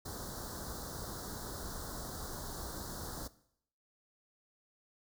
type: band-stop noise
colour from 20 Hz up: pink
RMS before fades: -43 dBFS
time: 0.05-3.28 s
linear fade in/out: 10 ms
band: 1600 to 3900 Hz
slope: 48 dB/octave
effects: noise-tail reverb RT60 0.7 s tail -18 dB re dry